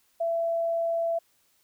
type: tone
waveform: sine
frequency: 669 Hz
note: E5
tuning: 25 cents sharp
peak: -24 dBFS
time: 0.2-1.19 s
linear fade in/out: 10 ms
effects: white hiss -67 dBFS RMS until 1.63 s